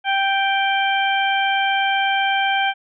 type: harmonic tone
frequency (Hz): 784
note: G5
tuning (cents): 0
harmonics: 1 / 2 / 3 / 4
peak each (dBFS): -19 / -22 / -24 / -25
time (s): 0.04-2.74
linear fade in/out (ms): 50
effects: none